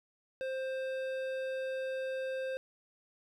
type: tone with hard clipping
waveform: sine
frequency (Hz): 525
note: C5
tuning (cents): +6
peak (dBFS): -36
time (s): 0.41-2.57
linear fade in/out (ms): 0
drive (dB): 12
effects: none